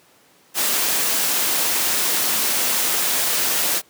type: noise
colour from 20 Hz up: white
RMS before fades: -20 dBFS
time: 0.54-3.82 s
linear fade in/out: 50 ms
effects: pink hiss -54 dBFS RMS until 3.89 s + high-pass 200 Hz 12 dB/octave